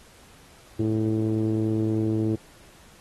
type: tone with low-pass filter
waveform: sawtooth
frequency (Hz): 109.6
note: A2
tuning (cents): -6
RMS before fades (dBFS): -24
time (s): 0.79-2.36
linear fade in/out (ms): 10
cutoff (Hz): 360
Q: 4.6
effects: pink hiss -53 dBFS RMS until 3 s + AAC 32 kbps